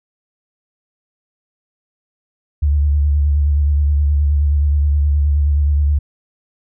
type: tone with vibrato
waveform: sine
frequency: 72.7 Hz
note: D2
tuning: 17 cents flat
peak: -11 dBFS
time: 2.62-5.99 s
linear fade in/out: 10 ms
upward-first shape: sine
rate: 9.5 Hz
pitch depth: 46 cents each way
effects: none